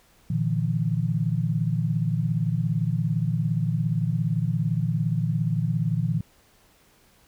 sine tone cluster, 116.7 / 150.9 / 168.3 Hz, A#2 / D3 / E3, +2 / +47 / +36 cents, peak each -26 dBFS, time 0.3-6.21 s, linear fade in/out 5 ms, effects pink hiss -59 dBFS RMS until 7.27 s

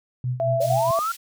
sine tone with tremolo, 125.5 Hz, B2, 28 cents sharp, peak -21 dBFS, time 0.24-0.91 s, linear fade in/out 2 ms, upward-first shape sine, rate 4.6 Hz, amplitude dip 80%
sine tone, 666 Hz, E5, 18 cents sharp, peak -20 dBFS, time 0.4-0.99 s, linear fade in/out 0 ms
pink high-pass noise, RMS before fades -38 dBFS, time 0.6-1.17 s, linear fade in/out 20 ms, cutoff 3800 Hz, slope 12 dB/octave
sine linear sweep, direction up, 531 to 1396.9 Hz, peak -22 dBFS, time 0.6-1.12 s, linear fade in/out 5 ms
effects none

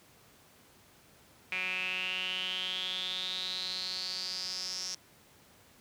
sawtooth tone with band-pass filter sweep, 185 Hz, F#3, in tune, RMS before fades -36 dBFS, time 1.52-4.95 s, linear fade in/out 2 ms, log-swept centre 2400 to 5600 Hz, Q 9.1, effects pink hiss -60 dBFS RMS until 5.8 s + high-pass 80 Hz 12 dB/octave

